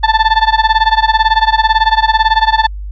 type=tone with tremolo; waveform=35% pulse; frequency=882 Hz; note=A5; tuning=4 cents sharp; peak=-3 dBFS; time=0.03-2.67 s; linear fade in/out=10 ms; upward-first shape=sine; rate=18 Hz; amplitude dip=90%; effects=added 50 Hz sine -21 dBFS peak until 2.91 s + resampled to 11025 Hz